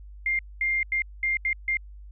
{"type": "tone bursts at uneven times", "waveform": "sine", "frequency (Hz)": 2109, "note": "C7", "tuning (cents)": 13, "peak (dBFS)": -22, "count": 6, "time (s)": [[0.26, 0.39], [0.61, 0.83], [0.92, 1.02], [1.23, 1.37], [1.45, 1.53], [1.68, 1.77]], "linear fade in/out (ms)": 2, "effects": ["added 50 Hz sine -41 dBFS peak until 2.11 s"]}